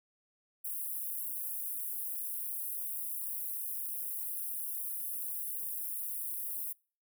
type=high-pass noise; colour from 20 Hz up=white; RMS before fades=-38 dBFS; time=0.64-6.73 s; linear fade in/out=10 ms; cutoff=9900 Hz; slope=48 dB/octave; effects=noise-tail reverb RT60 0.4 s tail -26 dB re dry